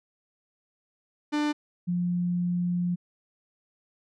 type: tone pair in turn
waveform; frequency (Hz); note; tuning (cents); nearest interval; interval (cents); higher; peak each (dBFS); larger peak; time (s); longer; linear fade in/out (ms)
45% pulse / sine; 297.5 / 176.46; D4 / F3; +22 / +18; major sixth; 904; first; -24; neither; 1.32-1.53 / 1.87-2.96; second; 20
effects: low-pass 5000 Hz 12 dB/octave